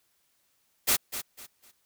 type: noise with echo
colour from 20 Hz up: white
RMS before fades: -23 dBFS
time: 0.87-0.97 s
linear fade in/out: 20 ms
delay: 250 ms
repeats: 3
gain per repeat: -11 dB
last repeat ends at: 1.72 s
effects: white hiss -71 dBFS RMS until 1.85 s